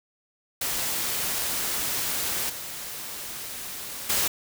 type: noise with level steps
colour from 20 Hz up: white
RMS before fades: -28 / -36 / -24 dBFS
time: 0.61-4.28 s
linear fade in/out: 5 ms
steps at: 2.49 / 4.09 s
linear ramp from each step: 10 ms
effects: none